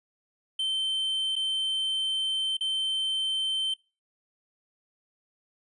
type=tone with dropouts; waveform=triangle; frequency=3100 Hz; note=G7; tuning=20 cents flat; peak=-24 dBFS; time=0.59-3.74 s; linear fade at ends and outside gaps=5 ms; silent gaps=1.356-1.362 / 2.57-2.608 s; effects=noise-tail reverb RT60 0.3 s tail -22 dB re dry + resampled to 24000 Hz